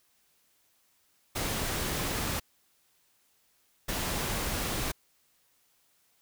pink noise bursts at uneven times, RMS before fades -32 dBFS, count 2, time 1.35-2.4 / 3.88-4.92 s, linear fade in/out 10 ms, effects white hiss -69 dBFS RMS until 6.21 s

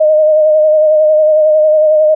sine tone with vibrato, 617 Hz, D#5, 15 cents flat, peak -5 dBFS, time 0-2.15 s, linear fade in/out 10 ms, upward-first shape sine, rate 11 Hz, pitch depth 29 cents each way, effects none

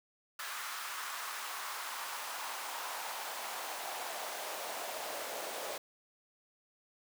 pink noise with high-pass filter sweep, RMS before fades -41 dBFS, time 0.39-5.78 s, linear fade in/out 5 ms, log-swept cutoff 1300 to 550 Hz, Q 2.2, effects none

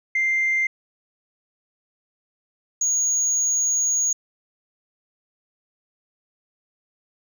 sine tone pair in turn, 2093 / 6670 Hz, C7 / G#8, 0 / +7 cents, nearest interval octave + minor sixth, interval 2007 cents, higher second, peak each -17 dBFS, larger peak neither, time 0.15-0.67 / 2.81-4.13 s, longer second, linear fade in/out 5 ms, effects tanh soft clip ceiling -15 dBFS

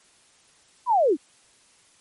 sine linear sweep, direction down, 1035 to 250 Hz, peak -16 dBFS, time 0.86-1.17 s, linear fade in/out 50 ms, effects white hiss -58 dBFS RMS until 2 s + MP3 48 kbps

